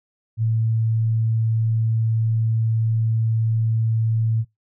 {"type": "tone", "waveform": "sine", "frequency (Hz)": 112.3, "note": "A2", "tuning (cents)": 36, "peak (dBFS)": -17, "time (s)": [0.37, 4.45], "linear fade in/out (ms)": 50, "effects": ["noise-tail reverb RT60 0.2 s tail -25 dB re dry"]}